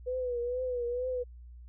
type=tone with vibrato; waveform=sine; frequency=493.9 Hz; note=B4; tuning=in tune; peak=-30 dBFS; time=0.06-1.24 s; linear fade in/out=20 ms; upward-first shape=triangle; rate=2.2 Hz; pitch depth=75 cents each way; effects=added 60 Hz sine -46 dBFS peak until 1.68 s